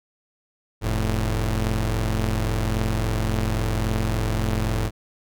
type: tone pair together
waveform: sawtooth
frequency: 43.65 / 110 Hz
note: F1 / A2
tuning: 0 / 0 cents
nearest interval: octave + major third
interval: 1600 cents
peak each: -20 dBFS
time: 0.81-4.91 s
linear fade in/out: 50 ms
effects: none